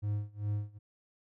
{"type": "tone with tremolo", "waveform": "triangle", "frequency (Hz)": 103.83, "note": "G#2", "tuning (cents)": 0, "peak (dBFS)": -27, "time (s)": [0.02, 0.79], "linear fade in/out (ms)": 20, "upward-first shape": "sine", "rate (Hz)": 2.5, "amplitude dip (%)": 95, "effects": []}